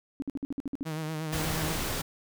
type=tone bursts; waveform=sine; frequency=277.2 Hz; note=C#4; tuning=in tune; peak=-29 dBFS; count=9; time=0.2-0.83 s; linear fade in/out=0 ms; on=22 ms; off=54 ms
type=tone with vibrato; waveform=sawtooth; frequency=157 Hz; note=D#3; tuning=16 cents sharp; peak=-28 dBFS; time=0.85-1.76 s; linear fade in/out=20 ms; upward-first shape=sine; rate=8.5 Hz; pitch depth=46 cents each way
type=noise; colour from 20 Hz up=pink; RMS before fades=-32 dBFS; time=1.32-2.02 s; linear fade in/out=10 ms
effects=none